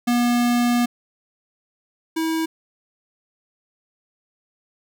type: tone pair in turn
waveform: square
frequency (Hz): 241.1 / 322.9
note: B3 / E4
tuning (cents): -41 / -36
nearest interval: perfect fourth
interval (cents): 505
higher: second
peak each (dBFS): -17 / -21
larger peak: first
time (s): 0.07-0.86 / 2.16-2.46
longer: first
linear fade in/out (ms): 10
effects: none